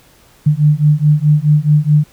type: beating tone pair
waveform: sine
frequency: 147.6 / 152.3 Hz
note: D3 / D#3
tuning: +9 / -37 cents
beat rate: 4.7 Hz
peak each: -11 dBFS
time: 0.46-2.04 s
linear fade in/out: 10 ms
effects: pink hiss -48 dBFS RMS until 2.12 s